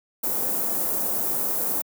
white band-stop noise, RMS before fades -25 dBFS, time 0.23-1.82 s, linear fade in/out 10 ms, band 700 to 14000 Hz, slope 12 dB/octave, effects high-pass 200 Hz 12 dB/octave

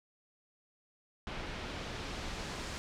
pink noise with low-pass filter sweep, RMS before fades -41 dBFS, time 1.27-2.78 s, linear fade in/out 0 ms, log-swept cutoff 3200 to 6500 Hz, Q 0.9, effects none

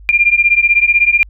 sine beating tone pair, 2389 / 2405 Hz, D7 / D7, +29 / +41 cents, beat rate 16 Hz, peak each -11 dBFS, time 0.09-1.23 s, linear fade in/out 0 ms, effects added 50 Hz sine -34 dBFS peak until 1.29 s

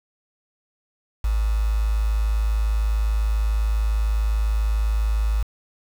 sine tone with quantisation, 53.6 Hz, A1, 45 cents flat, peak -18 dBFS, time 1.24-5.43 s, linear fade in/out 5 ms, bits 6, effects none

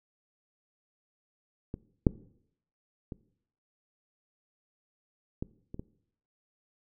clicks, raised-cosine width 3 ms, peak -22 / -7 / -25 / -20 / -27 / -25 dBFS, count 6, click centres 1.741 / 2.068 / 3.122 / 5.425 / 5.744 / 5.795 s, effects noise-tail reverb RT60 0.7 s tail -20 dB re dry

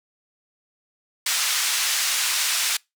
white band-pass noise, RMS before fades -23 dBFS, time 1.26-2.77 s, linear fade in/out 5 ms, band 1400 to 7900 Hz, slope 12 dB/octave, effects noise-tail reverb RT60 0.2 s tail -25 dB re dry

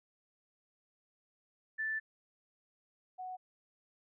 sine tone pair in turn, 1760 / 740 Hz, A6 / F#5, 0 / 0 cents, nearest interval octave + minor third, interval 1500 cents, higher first, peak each -33 / -40 dBFS, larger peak first, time 1.78-2 / 3.18-3.37 s, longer first, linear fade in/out 20 ms, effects none

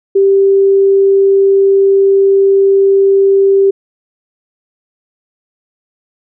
sine tone, 392 Hz, G4, in tune, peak -5 dBFS, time 0.15-3.71 s, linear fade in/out 10 ms, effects none

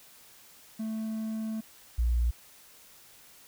triangle / sine tone pair in turn, 220 / 59.05 Hz, A3 / A#1, 0 / +23 cents, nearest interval octave + major seventh, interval 2277 cents, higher first, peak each -29 / -23 dBFS, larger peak second, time 0.79-1.61 / 1.98-2.31 s, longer first, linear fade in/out 10 ms, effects white hiss -55 dBFS RMS until 3.47 s

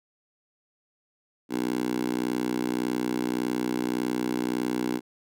10% pulse tone with high-pass filter, 61.74 Hz, B1, in tune, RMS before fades -28 dBFS, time 1.49-5.01 s, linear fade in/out 50 ms, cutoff 280 Hz, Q 2.7, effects none

